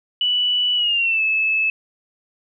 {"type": "tone with pitch glide", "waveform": "sine", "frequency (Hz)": [2960, 2607], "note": ["F#7", "E7"], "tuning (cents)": [0, -20], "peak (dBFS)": -16, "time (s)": [0.21, 1.7], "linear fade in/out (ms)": 2, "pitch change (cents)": -220, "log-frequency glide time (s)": [0.75, 1.22], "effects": []}